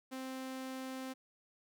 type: tone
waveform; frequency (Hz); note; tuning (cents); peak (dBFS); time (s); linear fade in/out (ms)
sawtooth; 261.6; C4; 0; -37; 0.11-1.14; 20
effects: none